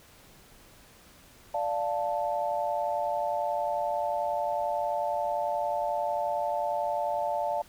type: chord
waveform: sine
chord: D minor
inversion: none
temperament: equal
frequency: 587.3 / 698.5 / 880 Hz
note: D5 / F5 / A5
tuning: 0 / 0 / 0 cents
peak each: -31 dBFS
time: 1.54-7.62 s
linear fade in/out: 5 ms
effects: pink hiss -55 dBFS RMS until 7.68 s